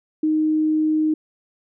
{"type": "tone", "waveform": "sine", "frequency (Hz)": 310.4, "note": "D#4", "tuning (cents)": -4, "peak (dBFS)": -16, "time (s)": [0.23, 1.14], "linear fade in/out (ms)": 5, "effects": []}